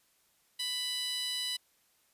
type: tone with high-pass filter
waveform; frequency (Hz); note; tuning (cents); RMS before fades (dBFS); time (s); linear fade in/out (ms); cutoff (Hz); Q
15% pulse; 992; B5; +7; -35; 0.59-1.57; 10; 3700; 1.7
effects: white hiss -70 dBFS RMS until 2.13 s + resampled to 32000 Hz